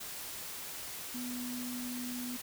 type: tone in noise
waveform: sine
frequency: 246.9 Hz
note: B3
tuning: in tune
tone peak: -38 dBFS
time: 1.14-2.37 s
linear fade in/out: 10 ms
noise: white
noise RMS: -43 dBFS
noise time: 0-2.42 s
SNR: +2 dB
effects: none